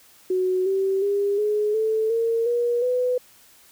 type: tone with pitch steps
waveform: sine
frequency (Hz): 370 / 386.2 / 403 / 420.6 / 439 / 458.2 / 478.2 / 499.1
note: F#4 / G4 / G4 / G#4 / A4 / A#4 / A#4 / B4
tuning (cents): 0 / -26 / +48 / +22 / -4 / -30 / +44 / +18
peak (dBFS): -19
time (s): 0.3-3.18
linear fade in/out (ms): 5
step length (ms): 360
effects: white hiss -53 dBFS RMS until 3.71 s